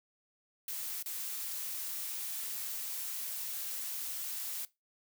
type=noise with dropouts; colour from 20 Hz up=blue; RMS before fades=-39 dBFS; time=0.68-4.65 s; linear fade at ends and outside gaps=2 ms; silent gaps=1.026-1.059 s; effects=noise-tail reverb RT60 0.2 s tail -19 dB re dry